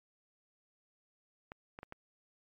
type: clicks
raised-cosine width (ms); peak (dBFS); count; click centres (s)
0.5; -30; 4; 1.519 / 1.789 / 1.831 / 1.924
effects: MP3 48 kbps